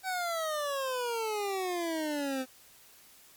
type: exponential sweep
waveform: 25% pulse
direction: down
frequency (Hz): 767 to 255.3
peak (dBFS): -27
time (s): 0.03-2.46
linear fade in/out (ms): 50
effects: white hiss -57 dBFS RMS until 3.36 s + MP3 96 kbps